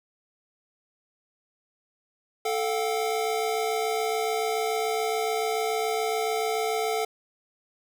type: tone cluster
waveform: square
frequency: 439.4 / 707 / 774 Hz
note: A4 / F5 / G5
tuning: -2 / +21 / -22 cents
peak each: -28 / -31 / -33 dBFS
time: 2.45-7.05 s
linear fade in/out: 5 ms
effects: none